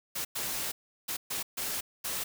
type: noise bursts at uneven times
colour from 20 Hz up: white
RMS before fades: -34 dBFS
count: 6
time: 0.15-0.25 / 0.35-0.72 / 1.08-1.17 / 1.3-1.43 / 1.57-1.81 / 2.04-2.24 s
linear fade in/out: 10 ms
effects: none